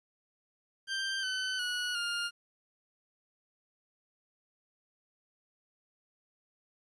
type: tone with pitch steps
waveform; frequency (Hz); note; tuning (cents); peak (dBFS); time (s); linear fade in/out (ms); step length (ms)
20% pulse; 1573 / 1516.8 / 1462.6 / 1410.3; G6 / F#6 / F#6 / F6; +6 / +43 / -20 / +17; -27; 0.87-2.31; 50; 360
effects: resampled to 22050 Hz + 11-bit